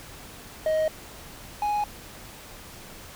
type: tone pair in turn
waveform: triangle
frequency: 627 / 831.7 Hz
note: D#5 / G#5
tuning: +13 / +2 cents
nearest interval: perfect fourth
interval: 489 cents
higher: second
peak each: -19 / -21 dBFS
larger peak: first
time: 0.66-0.88 / 1.62-1.84 s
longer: neither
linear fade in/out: 2 ms
effects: pink hiss -44 dBFS RMS until 3.15 s